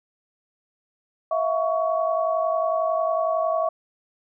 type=tone cluster; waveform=sine; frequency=649 / 700 / 1121 Hz; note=E5 / F5 / C#6; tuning=-27 / +4 / +19 cents; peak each=-22 / -27 / -27 dBFS; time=1.31-3.69 s; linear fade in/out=5 ms; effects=none